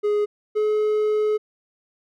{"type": "tone pair in turn", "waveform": "triangle", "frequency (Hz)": [416.4, 425.9], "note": ["G#4", "G#4"], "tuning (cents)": [5, 44], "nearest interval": "unison", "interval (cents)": 39, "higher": "second", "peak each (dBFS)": -16, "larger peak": "neither", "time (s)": [[0.03, 0.26], [0.55, 1.38]], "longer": "second", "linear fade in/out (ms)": 20, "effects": []}